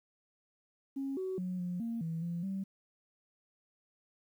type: tone with pitch steps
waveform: sine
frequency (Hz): 272.6 / 375.9 / 182.5 / 178 / 230.9 / 163.7 / 171.2 / 193.3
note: C#4 / F#4 / F#3 / F3 / A#3 / E3 / F3 / G3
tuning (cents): -29 / +27 / -24 / +33 / -16 / -12 / -34 / -24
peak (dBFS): -33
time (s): 0.96-2.64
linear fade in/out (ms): 10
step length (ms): 210
effects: tanh soft clip ceiling -29 dBFS + 11-bit